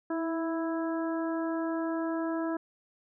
harmonic tone with a mistuned harmonic, 329.6 Hz, E4, in tune, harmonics 1 / 2 / 3 / 4 / 5, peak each -30 / -36 / -40 / -42 / -44 dBFS, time 0.1-2.57 s, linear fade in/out 5 ms, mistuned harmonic 1, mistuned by -23 cents, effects none

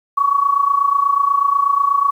sine tone with amplitude modulation, 1125 Hz, C#6, 25 cents sharp, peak -9 dBFS, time 0.17-2.11 s, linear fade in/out 10 ms, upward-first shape sine, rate 28.2 Hz, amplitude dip 75%, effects 8-bit

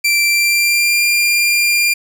sawtooth tone with pitch glide, 2349 to 2394 Hz, D7 to D7, 0 to +33 cents, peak -8 dBFS, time 0.04-1.94 s, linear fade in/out 10 ms, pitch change +33 cents, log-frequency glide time 0.25-1.03 s, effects none

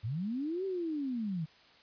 sine linear two-way sweep, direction up then down, 96.2 to 392 to 149.4 Hz, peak -32 dBFS, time 0.03-1.46 s, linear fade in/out 20 ms, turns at 0.65 s, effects white hiss -60 dBFS RMS until 1.82 s + resampled to 11025 Hz

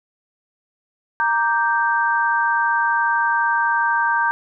sine chord, G minor, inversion first, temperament equal, 932.3 / 1174.7 / 1568 Hz, Bb5 / D6 / G6, 0 / 0 / 0 cents, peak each -19 / -25 / -19 dBFS, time 1.2-4.31 s, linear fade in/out 0 ms, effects none

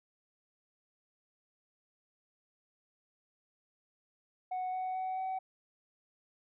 sine tone with pitch steps, 739 / 744.6 / 750.2 / 755.8 Hz, F#5 / F#5 / F#5 / F#5, -2 / +11 / +24 / +37 cents, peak -31 dBFS, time 4.51-5.39 s, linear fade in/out 10 ms, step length 220 ms, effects tanh soft clip ceiling -32 dBFS

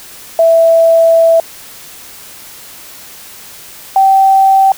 sine tone pair in turn, 660 / 774.8 Hz, E5 / G5, +2 / -20 cents, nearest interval minor third, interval 278 cents, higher second, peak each -4 dBFS, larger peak neither, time 0.39-1.4 / 3.96-4.72 s, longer first, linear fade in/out 2 ms, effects white hiss -33 dBFS RMS until 4.77 s

